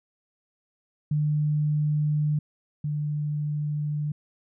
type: tone pair in turn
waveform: sine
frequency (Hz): 150 / 148.88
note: D3 / D3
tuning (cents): +37 / +24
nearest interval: unison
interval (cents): 13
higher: first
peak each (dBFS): -21 / -25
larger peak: first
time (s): 1.11-2.39 / 2.84-4.12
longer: neither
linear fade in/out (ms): 5
effects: none